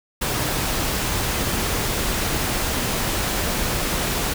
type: noise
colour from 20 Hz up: pink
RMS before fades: -23 dBFS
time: 0.21-4.34 s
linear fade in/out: 10 ms
effects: none